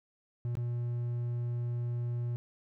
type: tone with dropouts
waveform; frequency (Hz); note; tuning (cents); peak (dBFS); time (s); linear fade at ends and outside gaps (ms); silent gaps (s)
triangle; 120; B2; -49; -29; 0.45-2.36; 0; 0.553-0.57
effects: none